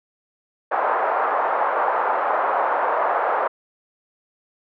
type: band-pass noise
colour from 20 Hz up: pink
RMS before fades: -21 dBFS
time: 0.71-3.48 s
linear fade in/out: 10 ms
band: 590 to 1300 Hz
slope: 24 dB/octave
effects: none